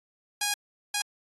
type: tone bursts at uneven times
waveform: 5% pulse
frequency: 823 Hz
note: G#5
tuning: 16 cents flat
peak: -14 dBFS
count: 2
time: 0.41-0.54 / 0.94-1.02 s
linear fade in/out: 5 ms
effects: AAC 32 kbps